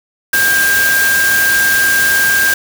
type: tone in noise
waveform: sine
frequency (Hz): 1598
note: G6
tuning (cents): +33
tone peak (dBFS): -10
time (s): 0.33-2.54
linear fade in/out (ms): 5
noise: white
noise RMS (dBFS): -17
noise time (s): 0.33-2.54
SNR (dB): +4
effects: none